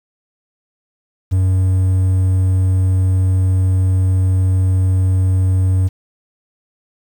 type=tone; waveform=triangle; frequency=93.2 Hz; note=F#2; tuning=13 cents sharp; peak=-9 dBFS; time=1.31-5.89 s; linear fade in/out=20 ms; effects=7-bit